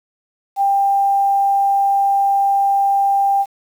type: tone with quantisation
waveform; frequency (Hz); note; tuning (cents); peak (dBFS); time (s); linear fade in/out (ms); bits
sine; 793; G5; +20; -12; 0.56-3.46; 50; 7
effects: none